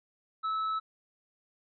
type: tone with tanh clipping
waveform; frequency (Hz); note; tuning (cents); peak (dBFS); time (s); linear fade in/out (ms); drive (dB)
sine; 1303; E6; -20; -30; 0.43-0.8; 20; 5
effects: resampled to 11025 Hz